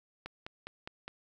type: click train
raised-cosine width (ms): 0.3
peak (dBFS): -25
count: 5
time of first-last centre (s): 0.26-1.08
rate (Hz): 4.88
effects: 11-bit